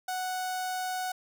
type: tone with notch filter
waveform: sawtooth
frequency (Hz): 740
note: F#5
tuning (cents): 0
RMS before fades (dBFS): -33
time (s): 0.08-1.12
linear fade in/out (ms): 5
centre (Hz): 2500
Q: 1.7
effects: none